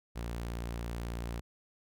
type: tone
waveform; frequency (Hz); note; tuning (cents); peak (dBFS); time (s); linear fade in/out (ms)
sawtooth; 58.27; A#1; 0; -32; 0.15-1.41; 20
effects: none